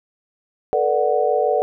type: chord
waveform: sine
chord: B minor seventh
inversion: third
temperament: equal with one note detuned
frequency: 440 / 486 / 587.3 / 740 Hz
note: A4 / B4 / D5 / F#5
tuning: 0 / -28 / 0 / 0 cents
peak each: -21 dBFS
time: 0.73-1.62 s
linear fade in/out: 0 ms
effects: none